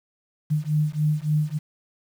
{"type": "beating tone pair", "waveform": "sine", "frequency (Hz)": [150, 153.5], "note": ["D3", "D#3"], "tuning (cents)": [37, -23], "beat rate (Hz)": 3.5, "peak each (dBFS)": [-23, -23], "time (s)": [0.5, 1.59], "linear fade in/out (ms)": 20, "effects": ["8-bit"]}